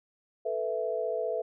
sine chord, A suspended second, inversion none, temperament just, 440 / 495 / 660 Hz, A4 / B4 / E5, 0 / +4 / +2 cents, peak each -33 / -33 / -32 dBFS, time 0.45-1.42 s, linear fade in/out 10 ms, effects none

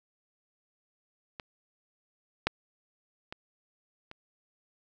clicks, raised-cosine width 0.3 ms, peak -23 / -9 / -23 / -28 dBFS, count 4, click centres 1.398 / 2.47 / 3.325 / 4.114 s, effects none

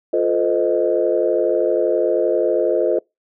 sine chord, F dominant seventh, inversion none, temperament equal with one note detuned, 349.2 / 440 / 512.5 / 622.3 Hz, F4 / A4 / C5 / Eb5, 0 / 0 / -36 / 0 cents, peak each -20 dBFS, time 0.13-2.99 s, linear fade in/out 5 ms, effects noise-tail reverb RT60 0.2 s tail -26 dB re dry + tanh soft clip ceiling -4 dBFS

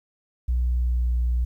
sine tone with pitch glide, 61.1 to 60.29 Hz, B1 to B1, -18 to -41 cents, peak -18 dBFS, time 0.48-1.45 s, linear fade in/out 10 ms, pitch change -23 cents, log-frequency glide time 0.77-1.1 s, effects tanh soft clip ceiling -17 dBFS + 10-bit

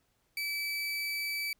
30% pulse tone, 2305 Hz, D7, 33 cents flat, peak -30 dBFS, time 0.37-1.53 s, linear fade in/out 2 ms, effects pink hiss -74 dBFS RMS until 1.59 s

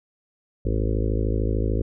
harmonic tone, 53.4 Hz, G#1, 49 cents sharp, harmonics 1 / 2 / 4 / 5 / 6 / 7 / 8 / 9 / 10, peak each -23 / -26 / -33 / -33 / -33 / -33 / -33 / -35 / -38 dBFS, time 0.65-1.82 s, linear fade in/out 5 ms, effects none

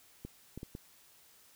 clicks, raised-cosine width 3 ms, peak -29 dBFS, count 4, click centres 0.25 / 0.576 / 0.631 / 0.751 s, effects white hiss -62 dBFS RMS until 1.55 s

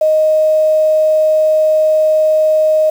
sine tone with quantisation, 622.3 Hz, D#5, in tune, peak -8 dBFS, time 0.01-2.9 s, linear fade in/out 5 ms, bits 6, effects none

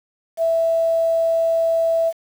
sine tone with quantisation, 659.3 Hz, E5, in tune, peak -15 dBFS, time 0.37-2.13 s, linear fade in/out 50 ms, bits 7, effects none

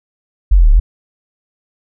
sine linear two-way sweep, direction down then up, 50.5 to 33.52 to 50.5 Hz, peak -4 dBFS, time 0.51-0.8 s, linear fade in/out 10 ms, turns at 0.72 s, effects none

